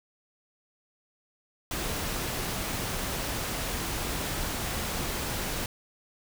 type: noise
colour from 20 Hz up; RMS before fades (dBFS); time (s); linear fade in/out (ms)
pink; -32; 1.71-5.66; 2
effects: none